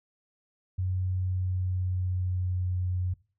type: tone with pitch glide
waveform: sine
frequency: 92.4 to 90.87 Hz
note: F#2 to F#2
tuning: -2 to -31 cents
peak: -26 dBFS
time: 0.78-3.14 s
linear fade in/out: 10 ms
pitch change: -29 cents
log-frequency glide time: 1.14-2.76 s
effects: noise-tail reverb RT60 0.4 s tail -21 dB re dry